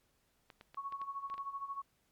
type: clicks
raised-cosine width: 0.3 ms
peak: -36 dBFS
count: 8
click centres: 0.502 / 0.611 / 0.745 / 0.924 / 1.016 / 1.3 / 1.341 / 1.38 s
type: tone with tremolo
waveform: sine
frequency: 1108.7 Hz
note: C#6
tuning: in tune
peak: -36 dBFS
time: 0.77-1.82 s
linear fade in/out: 5 ms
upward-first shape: sine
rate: 13 Hz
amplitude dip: 75%
effects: pink hiss -75 dBFS RMS until 2.11 s + MP3 96 kbps